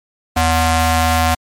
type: ring-modulated tone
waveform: sawtooth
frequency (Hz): 325.6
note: E4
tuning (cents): -21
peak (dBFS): -5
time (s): 0.36-1.35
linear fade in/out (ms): 10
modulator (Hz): 406
effects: MP3 64 kbps